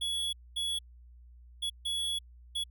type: tone bursts at uneven times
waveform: square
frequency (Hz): 3374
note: G#7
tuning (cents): +27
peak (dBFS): -31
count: 5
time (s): 0.01-0.33 / 0.56-0.79 / 1.62-1.7 / 1.85-2.19 / 2.55-2.64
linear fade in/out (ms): 10
effects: added 60 Hz sine -51 dBFS peak until 2.7 s